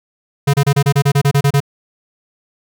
square tone bursts, 141 Hz, C#3, 30 cents sharp, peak -10 dBFS, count 12, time 0.47-1.604 s, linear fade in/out 10 ms, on 67 ms, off 30 ms, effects none

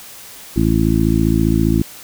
harmonic tone, 55 Hz, A1, in tune, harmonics 1 / 2 / 3 / 4 / 5 / 6, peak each -19 / -19 / -19 / -19 / -19 / -19 dBFS, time 0.56-1.82 s, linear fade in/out 5 ms, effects white hiss -37 dBFS RMS until 2.03 s

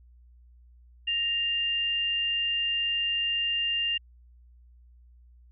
sine tone pair together, 1864.7 / 2799 Hz, A#6 / F7, 0 / +3 cents, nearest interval perfect fifth, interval 703 cents, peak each -37 / -25 dBFS, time 1.07-3.98 s, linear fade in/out 10 ms, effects added 60 Hz sine -52 dBFS peak until 5.51 s

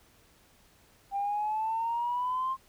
sine exponential sweep, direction up, 789 to 1064 Hz, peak -27 dBFS, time 1.11-2.57 s, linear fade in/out 50 ms, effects tanh soft clip ceiling -23 dBFS + pink hiss -62 dBFS RMS until 2.68 s

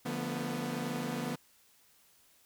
sawtooth chord, B half-diminished seventh, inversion first, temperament equal with one note detuned, 146.83 / 174.61 / 224.9 / 246.9 Hz, D3 / F3 / A3 / B3, 0 / 0 / +38 / 0 cents, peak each -37 / -37 / -37 / -33 dBFS, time 0.05-1.36 s, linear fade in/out 10 ms, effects white hiss -65 dBFS RMS until 2.45 s

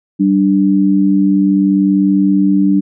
sine tone pair together, 193.57 / 294.2 Hz, G3 / D4, -22 / +3 cents, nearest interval perfect fifth, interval 725 cents, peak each -11 dBFS, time 0.19-2.81 s, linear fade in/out 20 ms, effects none

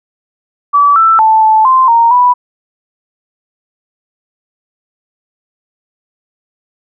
sine tone with pitch steps, 1150 / 1328 / 879 / 873 / 1041 / 928 / 986 Hz, D6 / E6 / A5 / A5 / C6 / A#5 / B5, -37 / +12 / -2 / -14 / -9 / -8 / -3 cents, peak -4 dBFS, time 0.73-2.34 s, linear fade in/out 20 ms, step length 230 ms, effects none

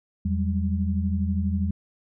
sine tone cluster, 83.8 / 187.7 / 200 Hz, E2 / F#3 / G3, +29 / +25 / +35 cents, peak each -24 / -30 / -27 dBFS, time 0.25-1.71 s, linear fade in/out 5 ms, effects none

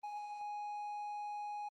triangle tone, 830.6 Hz, G#5, in tune, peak -38 dBFS, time 0.03-1.69 s, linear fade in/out 10 ms, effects Opus 24 kbps

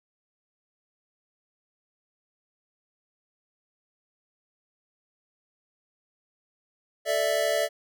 square chord, A suspended fourth, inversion none, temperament equal, 440 / 587.3 / 659.3 Hz, A4 / D5 / E5, 0 / 0 / 0 cents, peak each -33 / -27 / -27 dBFS, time 7.05-7.69 s, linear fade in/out 50 ms, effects none

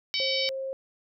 harmonic tone, 760 Hz, F#5, 46 cents sharp, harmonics 3 / 4 / 5 / 6 / 7, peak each -32 / -32 / -32 / -32 / -32 dBFS, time 0.14-0.49 s, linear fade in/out 0 ms
sine tone, 534 Hz, C5, 35 cents sharp, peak -30 dBFS, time 0.2-0.73 s, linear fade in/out 0 ms
effects none

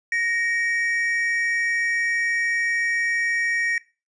triangle tone pair together, 1867 / 2294 Hz, A#6 / D7, +2 / -41 cents, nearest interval major third, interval 357 cents, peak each -20 / -26 dBFS, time 0.12-3.78 s, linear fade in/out 2 ms, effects noise-tail reverb RT60 0.3 s tail -18 dB re dry + resampled to 22050 Hz

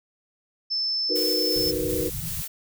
sine tone, 5274 Hz, E8, in tune, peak -23 dBFS, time 0.7-1.72 s, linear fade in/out 20 ms
sine chord, B major seventh, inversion first, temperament just, 308.7 / 370.4 / 463 / 493.9 Hz, D#4 / F#4 / A#4 / B4, -14 / +2 / -12 / 0 cents, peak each -30 dBFS, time 1.09-2.1 s, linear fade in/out 20 ms
blue noise with tremolo, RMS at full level -32 dBFS, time 1.15-2.48 s, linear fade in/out 10 ms, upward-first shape square, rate 2.7 Hz, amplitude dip 25%
white low-pass noise, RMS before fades -35 dBFS, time 1.56-2.42 s, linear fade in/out 2 ms, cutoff 180 Hz, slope 96 dB/octave
effects none

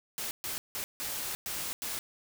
white noise bursts at uneven times, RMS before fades -36 dBFS, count 6, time 0.18-0.31 / 0.44-0.58 / 0.75-0.84 / 1-1.35 / 1.46-1.73 / 1.82-1.99 s, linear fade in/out 0 ms, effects none

